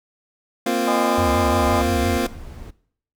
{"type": "chord", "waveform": "25% pulse", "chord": "Bb suspended second", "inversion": "none", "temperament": "equal", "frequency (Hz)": [233.1, 261.6, 349.2], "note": ["Bb3", "C4", "F4"], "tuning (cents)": [0, 0, 0], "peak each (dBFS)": -20, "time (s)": [0.66, 2.27], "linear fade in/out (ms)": 5}
{"type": "harmonic tone", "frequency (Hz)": 204, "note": "G#3", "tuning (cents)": -31, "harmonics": [3, 4, 5, 6], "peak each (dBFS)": [-24, -25, -26, -27], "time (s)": [0.87, 1.82], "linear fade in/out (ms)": 10}
{"type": "tone with vibrato", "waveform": "sine", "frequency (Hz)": 80, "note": "D#2", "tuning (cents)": 49, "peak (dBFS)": -22, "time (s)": [1.18, 2.17], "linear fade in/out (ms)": 0, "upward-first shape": "sine", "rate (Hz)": 5.8, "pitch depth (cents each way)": 250}
{"type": "noise", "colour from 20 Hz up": "brown", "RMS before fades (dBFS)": -36, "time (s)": [1.65, 2.71], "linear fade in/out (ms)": 10}
{"effects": ["noise-tail reverb RT60 0.6 s tail -19 dB re dry"]}